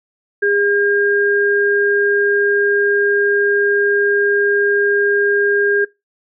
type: tone pair together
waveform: sine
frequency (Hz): 406.6 / 1613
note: G#4 / G6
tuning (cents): -37 / +49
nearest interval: 2 octaves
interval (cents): 2386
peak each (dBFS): -15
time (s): 0.42-5.85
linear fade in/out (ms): 10
effects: noise-tail reverb RT60 0.2 s tail -21 dB re dry